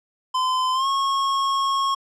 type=tone with pitch glide; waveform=square; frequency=1025 to 1092.2 Hz; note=C6 to C#6; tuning=-36 to -26 cents; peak=-20 dBFS; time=0.34-1.95 s; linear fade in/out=10 ms; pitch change=+110 cents; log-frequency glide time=0.73-0.87 s; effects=low-pass 6000 Hz 12 dB/octave